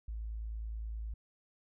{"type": "tone", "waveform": "sine", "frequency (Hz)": 54.8, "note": "A1", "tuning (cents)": -6, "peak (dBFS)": -37, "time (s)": [0.08, 1.14], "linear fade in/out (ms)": 5, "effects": []}